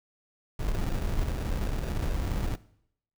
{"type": "noise with sample-and-hold", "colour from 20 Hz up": "brown", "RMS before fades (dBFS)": -29, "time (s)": [0.59, 2.56], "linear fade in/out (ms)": 10, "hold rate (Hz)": 1050, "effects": ["noise-tail reverb RT60 0.7 s tail -19 dB re dry"]}